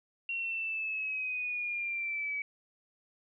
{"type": "exponential sweep", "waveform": "sine", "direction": "down", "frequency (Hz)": [2746, 2272], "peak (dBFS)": -32, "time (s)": [0.29, 2.42], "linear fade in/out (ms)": 2, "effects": []}